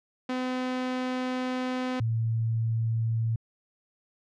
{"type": "tone pair in turn", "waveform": ["sawtooth", "sine"], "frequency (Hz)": [254.5, 113.37], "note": ["C4", "A#2"], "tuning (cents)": [-48, -48], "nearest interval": "octave + major second", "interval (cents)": 1400, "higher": "first", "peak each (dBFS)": -24, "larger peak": "neither", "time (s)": [[0.29, 2], [2, 3.36]], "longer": "first", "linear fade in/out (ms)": 5, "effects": ["low-pass 4000 Hz 12 dB/octave"]}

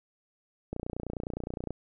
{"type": "click train", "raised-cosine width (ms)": 2, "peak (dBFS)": -21, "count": 30, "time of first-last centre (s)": [0.73, 1.706], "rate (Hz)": 29.7, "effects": []}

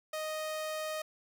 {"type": "tone", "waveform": "sawtooth", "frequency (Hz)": 622.3, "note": "D#5", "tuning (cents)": 0, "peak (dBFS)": -31, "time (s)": [0.13, 1.02], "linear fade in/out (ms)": 5, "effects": []}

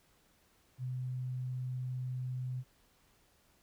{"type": "tone", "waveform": "sine", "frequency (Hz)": 127.2, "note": "C3", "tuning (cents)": -48, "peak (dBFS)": -35, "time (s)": [0.78, 2.64], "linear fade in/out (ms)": 50, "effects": ["pink hiss -69 dBFS RMS until 3.62 s"]}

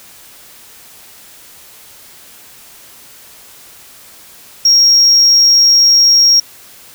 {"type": "tone", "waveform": "triangle", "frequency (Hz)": 5588, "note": "F8", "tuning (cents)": 0, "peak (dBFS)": -3, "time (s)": [4.65, 6.4], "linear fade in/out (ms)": 5, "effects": ["tanh soft clip ceiling 0 dBFS", "white hiss -39 dBFS RMS until 6.94 s"]}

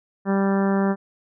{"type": "harmonic tone", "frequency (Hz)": 196, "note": "G3", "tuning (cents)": 0, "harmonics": [1, 2, 3, 4, 5, 6, 7, 8, 9], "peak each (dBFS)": [-19, -25, -29, -31, -33, -35, -36, -37, -38], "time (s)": [0.25, 0.96], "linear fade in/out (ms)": 50, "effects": []}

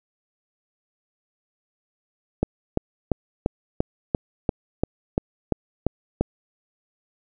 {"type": "click train", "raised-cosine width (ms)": 2, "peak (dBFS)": -6, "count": 12, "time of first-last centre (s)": [2.43, 6.21], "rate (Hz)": 2.91, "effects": []}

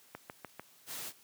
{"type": "click train", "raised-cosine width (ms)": 0.5, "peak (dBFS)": -27, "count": 4, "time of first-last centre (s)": [0.15, 0.596], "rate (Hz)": 6.73}
{"type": "noise", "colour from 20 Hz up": "white", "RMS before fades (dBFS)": -42, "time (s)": [0.86, 1.13], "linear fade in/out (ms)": 50}
{"effects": ["white hiss -62 dBFS RMS until 1.23 s", "high-pass 100 Hz 12 dB/octave"]}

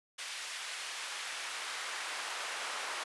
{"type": "noise with high-pass filter sweep", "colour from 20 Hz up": "brown", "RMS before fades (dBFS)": -40, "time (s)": [0.18, 3.04], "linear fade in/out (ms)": 10, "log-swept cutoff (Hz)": [2400, 1100], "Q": 0.77, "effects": ["high-pass 400 Hz 12 dB/octave", "resampled to 24000 Hz"]}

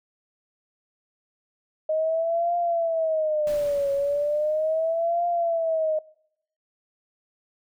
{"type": "tone with vibrato", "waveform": "sine", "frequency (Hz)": 622.3, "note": "D#5", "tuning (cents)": 0, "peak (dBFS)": -21, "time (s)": [1.89, 5.99], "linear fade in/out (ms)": 5, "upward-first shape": "triangle", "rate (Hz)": 0.37, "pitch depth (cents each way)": 200}
{"type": "noise with exponential decay", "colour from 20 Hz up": "pink", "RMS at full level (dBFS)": -40, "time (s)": [3.47, 5.5], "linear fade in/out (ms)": 1, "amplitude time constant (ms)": 440}
{"effects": ["noise-tail reverb RT60 0.7 s tail -23 dB re dry"]}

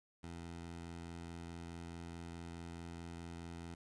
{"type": "tone", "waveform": "15% pulse", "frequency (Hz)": 84.7, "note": "E2", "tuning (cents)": 48, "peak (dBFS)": -40, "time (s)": [0.23, 3.75], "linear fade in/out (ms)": 10, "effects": ["resampled to 22050 Hz", "11-bit"]}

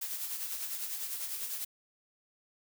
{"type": "noise with tremolo", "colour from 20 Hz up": "blue", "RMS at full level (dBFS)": -36, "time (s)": [0.01, 1.65], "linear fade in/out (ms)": 10, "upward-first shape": "sine", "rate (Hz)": 10, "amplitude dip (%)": 45, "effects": []}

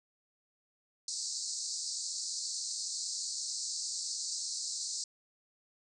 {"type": "band-pass noise", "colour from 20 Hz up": "pink", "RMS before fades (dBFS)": -38, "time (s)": [1.08, 5.04], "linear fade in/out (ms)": 2, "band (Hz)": [4200, 8400], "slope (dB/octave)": 96, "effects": []}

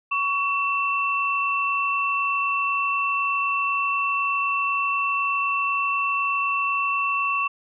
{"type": "tone pair together", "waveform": "sine", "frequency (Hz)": [1123, 2681], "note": ["C#6", "E7"], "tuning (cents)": [22, 29], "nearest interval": "octave + minor third", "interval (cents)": 1507, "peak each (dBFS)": [-23, -24], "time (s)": [0.11, 7.48], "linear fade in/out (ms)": 10, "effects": []}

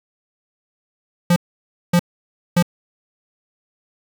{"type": "tone bursts", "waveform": "square", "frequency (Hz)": 174.61, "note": "F3", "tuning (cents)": 0, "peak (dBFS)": -12, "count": 3, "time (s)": [1.3, 2.626], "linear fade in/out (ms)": 5, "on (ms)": 62, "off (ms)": 570, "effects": ["7-bit"]}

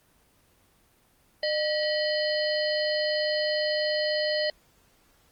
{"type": "harmonic tone with a mistuned harmonic", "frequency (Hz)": 607, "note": "D#5", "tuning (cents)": -43, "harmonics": [1, 3, 5, 7, 8], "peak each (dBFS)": [-26, -32, -36, -32, -35], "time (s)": [1.43, 4.5], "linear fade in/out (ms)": 2, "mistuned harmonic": 3, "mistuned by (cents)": 100, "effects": ["pink hiss -63 dBFS RMS until 5.31 s", "Opus 24 kbps"]}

